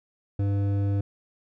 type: tone with hard clipping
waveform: triangle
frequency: 100 Hz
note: G2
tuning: 35 cents sharp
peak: -24 dBFS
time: 0.39-1.01 s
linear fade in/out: 5 ms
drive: 14 dB
effects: none